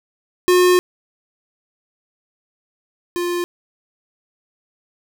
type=tone pair in turn; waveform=square; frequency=360 / 350.6 Hz; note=F#4 / F4; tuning=-47 / +7 cents; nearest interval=unison; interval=46 cents; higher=first; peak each=-11 / -20 dBFS; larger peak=first; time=0.48-0.79 / 3.16-3.44 s; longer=first; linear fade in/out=0 ms; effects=none